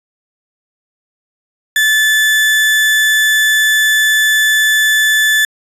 35% pulse tone, 1742 Hz, A6, 18 cents flat, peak -7 dBFS, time 1.76-5.45 s, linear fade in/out 2 ms, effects resampled to 32000 Hz

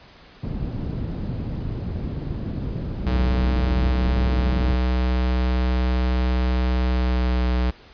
white low-pass noise, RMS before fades -28 dBFS, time 0.43-4.75 s, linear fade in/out 5 ms, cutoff 170 Hz, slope 12 dB/octave
square tone with pitch glide, 62.5 to 61.82 Hz, B1 to B1, +21 to +2 cents, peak -19 dBFS, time 3.06-7.71 s, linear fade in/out 10 ms, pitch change -19 cents, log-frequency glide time 6.91-7.47 s
effects pink hiss -48 dBFS RMS until 7.93 s + resampled to 11025 Hz

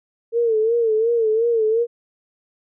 sine tone with vibrato, 452.2 Hz, A4, 47 cents sharp, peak -15 dBFS, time 0.32-1.87 s, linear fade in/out 50 ms, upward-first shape sine, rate 2.8 Hz, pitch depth 81 cents each way, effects none

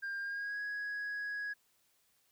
sine tone with pitch glide, 1600 to 1664.1 Hz, G6 to G#6, +35 to +3 cents, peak -34 dBFS, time 0.02-1.54 s, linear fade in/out 20 ms, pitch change +68 cents, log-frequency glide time 0.2-0.61 s, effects tanh soft clip ceiling -35 dBFS + white hiss -73 dBFS RMS until 2.31 s

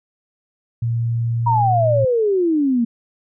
sine tone, 116.54 Hz, A#2, in tune, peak -17 dBFS, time 0.82-2.05 s, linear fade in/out 5 ms
sine exponential sweep, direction down, 967 to 226.8 Hz, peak -14 dBFS, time 1.46-2.85 s, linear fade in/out 10 ms
effects none

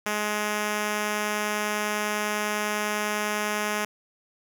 5% pulse tone, 210 Hz, G#3, 19 cents sharp, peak -14 dBFS, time 0.06-3.85 s, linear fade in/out 5 ms, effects none

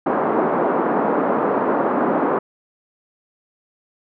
pink band-pass noise, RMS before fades -19 dBFS, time 0.06-2.39 s, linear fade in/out 5 ms, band 240 to 1200 Hz, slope 24 dB/octave, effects none

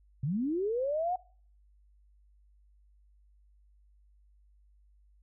sine linear sweep, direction up, 123.47 to 747 Hz, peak -28 dBFS, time 0.23-1.16 s, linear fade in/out 5 ms, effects noise-tail reverb RT60 0.5 s tail -23 dB re dry + added 50 Hz sine -60 dBFS peak until 5.22 s

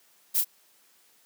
violet noise with echo, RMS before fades -24 dBFS, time 0.34-0.42 s, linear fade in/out 20 ms, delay 28 ms, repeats 1, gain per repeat -4 dB, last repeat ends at 0.448 s, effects white hiss -62 dBFS RMS until 1.25 s + high-pass 200 Hz 12 dB/octave

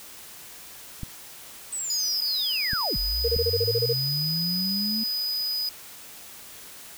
clicks, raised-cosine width 5 ms, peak -20 dBFS, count 3, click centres 1.033 / 2.733 / 3.365 s
sine linear two-way sweep, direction down then up, 8180 to 42.96 to 224 Hz, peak -28 dBFS, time 1.72-5.04 s, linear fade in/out 10 ms, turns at 2.97 s
square tone, 4978 Hz, D#8, in tune, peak -26 dBFS, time 1.9-5.69 s, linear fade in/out 2 ms
sine tone bursts, 466.2 Hz, A#4, in tune, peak -21 dBFS, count 10, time 3.24-3.932 s, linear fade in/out 10 ms, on 44 ms, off 28 ms
effects white hiss -44 dBFS RMS until 6.97 s

